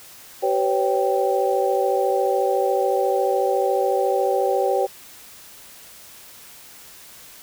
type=tone cluster; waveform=sine; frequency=384.1 / 502 / 556 / 783 Hz; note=G4 / B4 / C#5 / G5; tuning=-35 / +28 / +5 / -2 cents; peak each=-23 dBFS; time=0.42-4.87 s; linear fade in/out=20 ms; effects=white hiss -44 dBFS RMS until 7.42 s